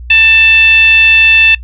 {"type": "tone with frequency modulation", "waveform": "sine", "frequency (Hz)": 2653, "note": "E7", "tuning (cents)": 10, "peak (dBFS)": -3, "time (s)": [0.1, 1.55], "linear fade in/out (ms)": 5, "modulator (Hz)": 870, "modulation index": 0.56, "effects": ["noise-tail reverb RT60 0.1 s tail -21 dB re dry", "added 60 Hz sine -24 dBFS peak until 1.63 s"]}